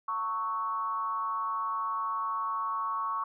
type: tone with frequency modulation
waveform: sine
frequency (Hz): 1108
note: C#6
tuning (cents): -1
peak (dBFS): -29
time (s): 0.08-3.24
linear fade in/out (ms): 5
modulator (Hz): 200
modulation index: 0.65
effects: none